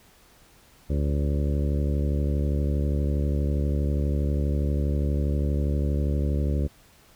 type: harmonic tone with a mistuned harmonic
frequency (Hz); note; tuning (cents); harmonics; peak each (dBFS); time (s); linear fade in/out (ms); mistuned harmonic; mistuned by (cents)
72.4; D2; -24; 1 / 2 / 3 / 4 / 5 / 6 / 7 / 8; -23 / -29 / -33 / -35 / -37 / -39 / -40 / -41; 0.89-6.68; 20; 8; -22
effects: pink hiss -56 dBFS RMS until 7.15 s